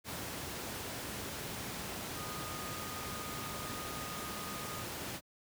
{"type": "tone in noise", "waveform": "sine", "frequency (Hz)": 1235, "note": "D#6", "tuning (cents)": -13, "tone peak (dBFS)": -46, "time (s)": [2.14, 4.86], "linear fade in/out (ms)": 50, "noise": "pink", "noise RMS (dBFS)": -41, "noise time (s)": [0.04, 5.21], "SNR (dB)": -8, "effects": ["high-pass 80 Hz 12 dB/octave"]}